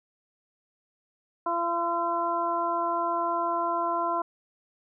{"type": "harmonic tone with a mistuned harmonic", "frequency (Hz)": 341, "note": "F4", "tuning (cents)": -41, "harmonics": [1, 2, 3, 4], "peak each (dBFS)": [-34, -30, -27, -34], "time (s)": [1.46, 4.22], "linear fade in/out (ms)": 5, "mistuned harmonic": 4, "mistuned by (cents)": -16, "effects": []}